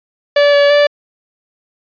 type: tone with pitch steps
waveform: 45% pulse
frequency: 577 / 572 / 582 Hz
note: D5 / D5 / D5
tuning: -31 / -46 / -16 cents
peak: -7 dBFS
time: 0.36-0.87 s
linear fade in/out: 5 ms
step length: 170 ms
effects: resampled to 11025 Hz